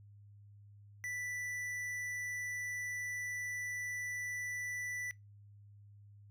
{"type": "tone with tanh clipping", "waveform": "sine", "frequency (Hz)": 1975.5, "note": "B6", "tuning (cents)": 0, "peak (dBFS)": -40, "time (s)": [1.04, 5.11], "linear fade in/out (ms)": 0, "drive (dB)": 14, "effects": ["noise-tail reverb RT60 0.2 s tail -23 dB re dry", "added 102 Hz sine -55 dBFS peak until 6.3 s"]}